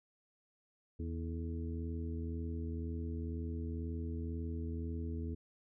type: harmonic tone with a mistuned harmonic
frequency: 82 Hz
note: E2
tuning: 9 cents flat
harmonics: 1 / 2 / 3 / 4 / 5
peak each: -38 / -49 / -44 / -48 / -50 dBFS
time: 0.99-5.35 s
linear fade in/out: 10 ms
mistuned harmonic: 5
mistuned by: +76 cents
effects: none